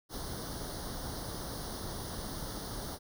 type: noise with comb filter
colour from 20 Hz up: pink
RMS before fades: -40 dBFS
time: 0.09-2.99 s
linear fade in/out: 50 ms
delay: 0.2 ms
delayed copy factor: +0.9
effects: none